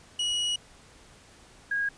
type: tone pair in turn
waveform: 40% pulse / sine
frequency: 2912 / 1637.4 Hz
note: F#7 / G#6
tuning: -28 / -25 cents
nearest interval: minor seventh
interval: 997 cents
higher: first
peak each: -25 dBFS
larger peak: neither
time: 0.19-0.56 / 1.71-1.89 s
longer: first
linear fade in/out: 5 ms
effects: pink hiss -54 dBFS RMS until 1.97 s + resampled to 22050 Hz